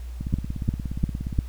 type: two click trains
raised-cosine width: 5 ms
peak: -17 / -9 dBFS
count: 21 / 4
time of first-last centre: 0.21-1.386 / 0.34-1.389 s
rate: 17 / 2.86 Hz
effects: added 60 Hz sine -32 dBFS peak until 1.48 s + pink hiss -53 dBFS RMS until 1.48 s